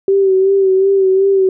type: tone with vibrato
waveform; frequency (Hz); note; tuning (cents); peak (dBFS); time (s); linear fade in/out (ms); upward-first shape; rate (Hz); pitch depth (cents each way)
sine; 385.6; G4; -28; -8; 0.08-1.49; 2; sine; 2.7; 39
effects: none